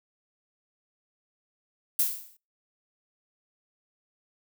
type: noise with exponential decay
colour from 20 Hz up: violet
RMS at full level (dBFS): -21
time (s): 1.99-2.37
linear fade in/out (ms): 5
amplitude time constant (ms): 81
effects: noise-tail reverb RT60 0.3 s tail -25 dB re dry